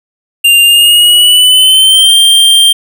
square tone with pitch glide, 2794 to 3173 Hz, F7 to G7, 0 to +20 cents, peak -3 dBFS, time 0.44-2.73 s, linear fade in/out 10 ms, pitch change +220 cents, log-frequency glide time 0.63-2.15 s, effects none

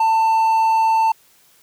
triangle tone, 892 Hz, A5, 23 cents sharp, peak -11 dBFS, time 0-1.12 s, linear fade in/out 5 ms, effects white hiss -54 dBFS RMS until 1.62 s

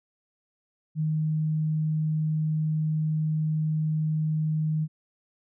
sine tone, 155.56 Hz, D#3, in tune, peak -23 dBFS, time 0.95-4.88 s, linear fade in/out 50 ms, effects none

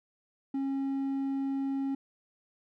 sine tone with hard clipping, 272.4 Hz, C#4, 30 cents flat, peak -30 dBFS, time 0.54-1.95 s, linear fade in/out 5 ms, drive 3 dB, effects none

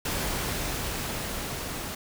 pink noise with level ramp, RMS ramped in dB -29 to -35 dBFS, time 0.05-1.95 s, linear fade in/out 5 ms, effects none

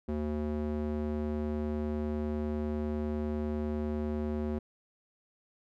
square tone with band-pass filter, 75 Hz, D2, 37 cents sharp, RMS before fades -33 dBFS, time 0.08-4.59 s, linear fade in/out 10 ms, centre 300 Hz, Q 1.2, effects none

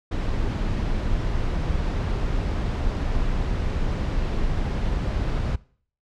brown noise, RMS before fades -24 dBFS, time 0.11-5.56 s, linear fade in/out 10 ms, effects noise-tail reverb RT60 0.5 s tail -21 dB re dry + low-pass 5000 Hz 12 dB/octave

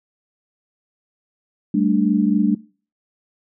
sine chord, G suspended second, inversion none, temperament equal, 196 / 220 / 293.7 Hz, G3 / A3 / D4, 0 / 0 / 0 cents, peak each -19 dBFS, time 1.74-2.55 s, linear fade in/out 5 ms, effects noise-tail reverb RT60 0.4 s tail -22 dB re dry

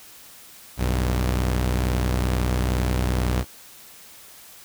sawtooth tone pair together, 62.3 / 98.72 Hz, B1 / G2, +16 / +13 cents, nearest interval minor sixth, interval 797 cents, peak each -17 / -24 dBFS, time 0.77-3.45 s, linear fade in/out 50 ms, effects white hiss -46 dBFS RMS until 4.64 s

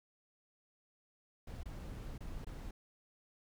brown noise with dropouts, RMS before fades -45 dBFS, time 1.47-2.71 s, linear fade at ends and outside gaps 5 ms, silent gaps 1.633-1.656 / 2.18-2.205 / 2.447-2.467 s, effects none

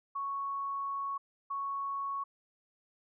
sine tone bursts at uneven times, 1108.7 Hz, C#6, in tune, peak -33 dBFS, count 2, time 0.15-1.18 / 1.5-2.24 s, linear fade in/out 10 ms, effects none

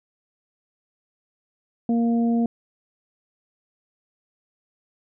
harmonic tone, 233.1 Hz, A#3, in tune, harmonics 1 / 2 / 3, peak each -18 / -31 / -32 dBFS, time 1.89-2.46 s, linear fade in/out 2 ms, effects none

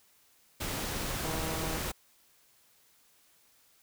pink noise, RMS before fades -35 dBFS, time 0.6-1.92 s, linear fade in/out 10 ms
click train, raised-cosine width 1 ms, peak -26 dBFS, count 84, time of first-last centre 1.25-1.769 s, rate 160 Hz
effects white hiss -65 dBFS RMS until 3.82 s

